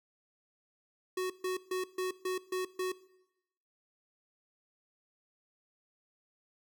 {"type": "tone bursts", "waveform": "square", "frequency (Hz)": 370, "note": "F#4", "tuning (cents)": 0, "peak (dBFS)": -32, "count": 7, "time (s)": [1.17, 2.92], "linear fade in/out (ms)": 5, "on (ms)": 130, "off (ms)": 140, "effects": ["noise-tail reverb RT60 0.9 s tail -19 dB re dry"]}